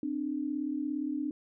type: tone pair together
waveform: sine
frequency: 261.6 / 298.9 Hz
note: C4 / D4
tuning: 0 / +31 cents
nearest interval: major second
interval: 231 cents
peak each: -35 / -32 dBFS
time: 0.03-1.31 s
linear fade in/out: 2 ms
effects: none

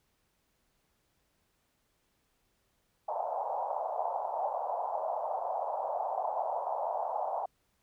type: band-pass noise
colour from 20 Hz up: pink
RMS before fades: -34 dBFS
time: 3.08-7.46 s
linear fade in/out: 10 ms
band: 610 to 910 Hz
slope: 48 dB/octave
effects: pink hiss -75 dBFS RMS until 7.82 s

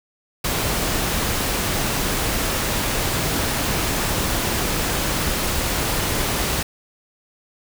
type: noise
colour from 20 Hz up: pink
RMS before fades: -22 dBFS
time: 0.44-6.63 s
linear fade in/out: 5 ms
effects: none

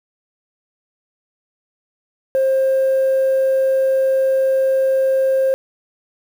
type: tone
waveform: sine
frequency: 531 Hz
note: C5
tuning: 25 cents sharp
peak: -11 dBFS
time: 2.35-5.54 s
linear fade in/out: 0 ms
effects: tanh soft clip ceiling -11 dBFS + 7-bit

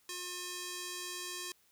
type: tone with band-pass filter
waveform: square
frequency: 358.4 Hz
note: F4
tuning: 45 cents sharp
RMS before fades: -42 dBFS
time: 0.09-1.52 s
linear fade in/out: 2 ms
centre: 7100 Hz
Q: 0.68
effects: white hiss -69 dBFS RMS until 1.71 s

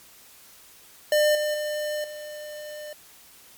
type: tone with level steps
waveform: square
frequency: 601 Hz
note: D5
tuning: 40 cents sharp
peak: -18 / -24 / -27 / -36 dBFS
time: 1.12-2.93 s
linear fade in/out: 2 ms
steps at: 1.35 / 1.54 / 2.04 s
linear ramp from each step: 2 ms
effects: white hiss -51 dBFS RMS until 3.57 s + MP3 96 kbps

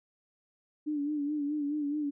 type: tone with vibrato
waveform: sine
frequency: 293.7 Hz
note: D4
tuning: in tune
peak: -29 dBFS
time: 0.86-2.11 s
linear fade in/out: 20 ms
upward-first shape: sine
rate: 4.7 Hz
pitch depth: 58 cents each way
effects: none

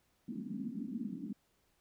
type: band-pass noise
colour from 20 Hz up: pink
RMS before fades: -41 dBFS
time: 0.28-1.33 s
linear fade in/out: 5 ms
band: 190 to 270 Hz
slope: 48 dB/octave
effects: pink hiss -75 dBFS RMS until 1.8 s

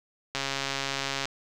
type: click train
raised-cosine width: 0.2 ms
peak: -12 dBFS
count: 125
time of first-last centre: 0.35-1.255 s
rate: 137 Hz
effects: none

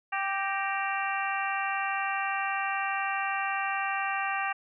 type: harmonic tone with a mistuned harmonic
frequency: 392 Hz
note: G4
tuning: in tune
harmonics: 2 / 3 / 4 / 5 / 6 / 7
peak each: -32 / -34 / -35 / -36 / -37 / -37 dBFS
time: 0.12-4.53 s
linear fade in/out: 10 ms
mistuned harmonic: 5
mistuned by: -73 cents
effects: none

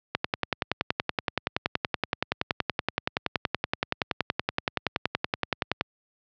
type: click train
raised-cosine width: 0.3 ms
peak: -7 dBFS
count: 61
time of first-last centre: 0.15-5.81 s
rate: 10.6 Hz
effects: high-pass 80 Hz 12 dB/octave + low-pass 5000 Hz 12 dB/octave

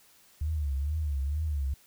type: tone with vibrato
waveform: sine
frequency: 73 Hz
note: D2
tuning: 10 cents flat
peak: -27 dBFS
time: 0.41-1.74 s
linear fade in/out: 5 ms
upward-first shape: triangle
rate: 2.2 Hz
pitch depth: 160 cents each way
effects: white hiss -60 dBFS RMS until 1.86 s

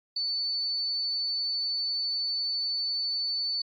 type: tone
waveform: sine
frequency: 4494 Hz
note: C#8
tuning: 23 cents sharp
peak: -27 dBFS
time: 0.16-3.62 s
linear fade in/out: 5 ms
effects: AAC 48 kbps

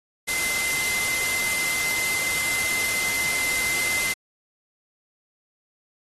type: tone in noise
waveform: sine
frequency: 2065 Hz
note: C7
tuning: 23 cents flat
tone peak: -27 dBFS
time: 0.27-4.14 s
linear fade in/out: 20 ms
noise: white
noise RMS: -27 dBFS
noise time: 0.27-4.14 s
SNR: -3 dB
effects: AAC 32 kbps

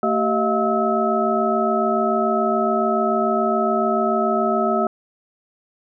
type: tone cluster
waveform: sine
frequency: 224.6 / 385.9 / 634 / 701 / 1294 Hz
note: A3 / G4 / D#5 / F5 / E6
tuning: +36 / -27 / +32 / +6 / -32 cents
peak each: -23 dBFS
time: 0.03-4.87 s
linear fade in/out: 2 ms
effects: none

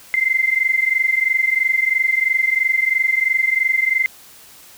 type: tone pair together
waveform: sine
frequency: 2067 / 2090 Hz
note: C7 / C7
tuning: -22 / -2 cents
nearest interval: unison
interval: 20 cents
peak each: -18 / -17 dBFS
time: 0.14-4.06 s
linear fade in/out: 0 ms
effects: white hiss -44 dBFS RMS until 4.77 s

